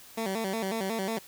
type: tone with vibrato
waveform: 15% pulse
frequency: 207.7 Hz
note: G#3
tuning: in tune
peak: -23 dBFS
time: 0.17-1.19 s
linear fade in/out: 10 ms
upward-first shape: square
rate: 5.5 Hz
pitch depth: 140 cents each way
effects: white hiss -51 dBFS RMS until 1.27 s